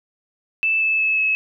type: tone with pitch steps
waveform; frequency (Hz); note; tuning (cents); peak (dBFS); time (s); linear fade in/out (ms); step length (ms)
sine; 2637 / 2619 / 2601 / 2583; E7 / E7 / E7 / E7; 0 / -12 / -24 / -36; -16; 0.63-1.35; 0; 180
effects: none